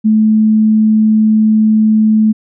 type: tone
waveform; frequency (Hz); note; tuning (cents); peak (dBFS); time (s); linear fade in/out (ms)
sine; 216.9; A3; -25; -6; 0.04-2.33; 20
effects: none